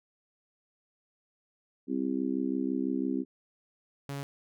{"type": "harmonic tone", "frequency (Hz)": 66, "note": "C2", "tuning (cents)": 16, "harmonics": [3, 4, 5, 6], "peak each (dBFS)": [-36, -30, -34, -38], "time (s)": [1.87, 3.25], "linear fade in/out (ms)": 50}
{"type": "tone", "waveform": "sawtooth", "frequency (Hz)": 140.1, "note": "C#3", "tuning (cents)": 19, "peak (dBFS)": -31, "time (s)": [4.09, 4.23], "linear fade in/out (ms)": 0}
{"effects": []}